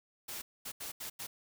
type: noise bursts at uneven times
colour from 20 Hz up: white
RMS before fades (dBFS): -42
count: 5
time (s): 0.28-0.42 / 0.65-0.72 / 0.8-0.92 / 1-1.1 / 1.19-1.27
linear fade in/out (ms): 10
effects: none